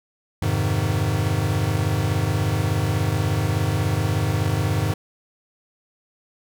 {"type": "chord", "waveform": "square", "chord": "F minor seventh", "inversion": "none", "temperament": "equal", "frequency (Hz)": [87.31, 103.83, 130.81, 155.56], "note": ["F2", "Ab2", "C3", "Eb3"], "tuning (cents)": [0, 0, 0, 0], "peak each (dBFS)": [-28, -23, -28, -27], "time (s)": [0.42, 4.94], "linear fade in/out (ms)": 5, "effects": []}